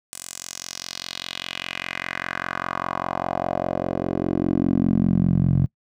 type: tone with band-pass filter sweep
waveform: 10% pulse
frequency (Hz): 45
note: F#1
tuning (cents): -47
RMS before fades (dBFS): -24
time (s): 0.13-5.66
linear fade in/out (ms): 0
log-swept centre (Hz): 8800 to 130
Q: 2.5
effects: noise-tail reverb RT60 0.1 s tail -23 dB re dry